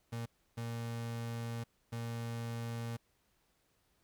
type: tone bursts at uneven times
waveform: 35% pulse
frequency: 116.54 Hz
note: A#2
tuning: in tune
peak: -36 dBFS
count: 3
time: 0.12-0.26 / 0.57-1.64 / 1.92-2.97 s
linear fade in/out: 10 ms
effects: pink hiss -75 dBFS RMS until 4.03 s